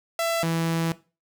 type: tone pair in turn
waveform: sawtooth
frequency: 668 / 164.99 Hz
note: E5 / E3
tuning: +23 / +2 cents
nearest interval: 2 octaves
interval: 2421 cents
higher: first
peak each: -19 dBFS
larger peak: neither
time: 0.19-0.43 / 0.43-0.92 s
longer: second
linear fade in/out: 2 ms
effects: noise-tail reverb RT60 0.3 s tail -17 dB re dry